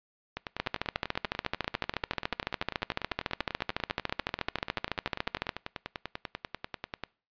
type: two click trains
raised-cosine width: 0.3 ms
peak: -18 / -12 dBFS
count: 69 / 69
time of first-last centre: 0.37-7.037 / 0.6-5.492 s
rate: 10.2 / 13.9 Hz
effects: noise-tail reverb RT60 0.4 s tail -24 dB re dry + resampled to 11025 Hz